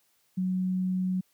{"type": "tone", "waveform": "sine", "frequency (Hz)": 185, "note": "F#3", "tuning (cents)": 0, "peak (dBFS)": -25, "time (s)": [0.37, 1.21], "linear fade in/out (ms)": 10, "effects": ["white hiss -69 dBFS RMS until 1.33 s", "high-pass 80 Hz 12 dB/octave"]}